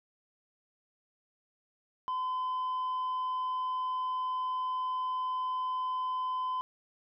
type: tone with tanh clipping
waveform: sine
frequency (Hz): 1019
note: C6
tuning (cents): -46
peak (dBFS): -31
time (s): 2.08-6.61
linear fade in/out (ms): 0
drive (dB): 2
effects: none